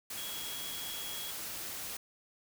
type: tone in noise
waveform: sine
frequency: 3322 Hz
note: G#7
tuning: in tune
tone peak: -43 dBFS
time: 0.17-1.31 s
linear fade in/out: 5 ms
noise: white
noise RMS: -41 dBFS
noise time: 0.1-1.97 s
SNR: -5 dB
effects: none